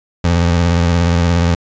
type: tone with vibrato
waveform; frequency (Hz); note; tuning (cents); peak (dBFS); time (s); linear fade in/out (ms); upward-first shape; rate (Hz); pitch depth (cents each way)
25% pulse; 85.6; F2; -34; -7; 0.24-1.55; 5; sine; 17; 53
effects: resampled to 16000 Hz